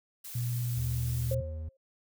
blue noise, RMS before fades -43 dBFS, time 0.24-1.35 s, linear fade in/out 10 ms
sine tone, 120.6 Hz, B2, 41 cents flat, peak -29 dBFS, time 0.35-1.41 s, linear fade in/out 5 ms
triangle tone with pitch glide, 77.78 to 79.69 Hz, D#2 to D#2, 0 to +42 cents, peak -33 dBFS, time 0.77-1.69 s, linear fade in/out 5 ms, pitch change +42 cents, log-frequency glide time 1.09-1.45 s
sine tone with exponential decay, 535 Hz, C5, 38 cents sharp, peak -28 dBFS, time 1.31-1.77 s, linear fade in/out 5 ms, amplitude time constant 100 ms
effects none

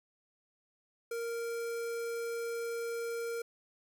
square tone with notch filter, 465.3 Hz, A#4, 3 cents flat, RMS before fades -37 dBFS, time 1.11-3.42 s, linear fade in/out 5 ms, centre 3500 Hz, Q 1.9, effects none

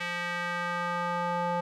square tone with band-pass filter sweep, 174.61 Hz, F3, in tune, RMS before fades -31 dBFS, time 0-1.61 s, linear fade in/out 10 ms, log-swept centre 2200 to 810 Hz, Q 1.8, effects none

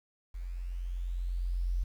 sine tone with level ramp, 44.13 Hz, F1, 19 cents sharp, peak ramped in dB -36 to -27 dBFS, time 0.34-1.84 s, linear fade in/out 10 ms, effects 10-bit

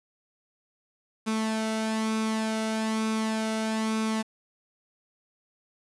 sawtooth tone with flanger, 220 Hz, A3, in tune, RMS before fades -28 dBFS, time 1.26-4.23 s, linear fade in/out 20 ms, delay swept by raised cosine 0.81 to 1.43 ms, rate 1.1 Hz, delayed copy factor +0.5, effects resampled to 24000 Hz + 8-bit

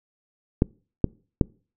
clicks, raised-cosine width 3 ms, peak -4 dBFS, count 3, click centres 0.621 / 1.043 / 1.412 s, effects noise-tail reverb RT60 0.4 s tail -26 dB re dry

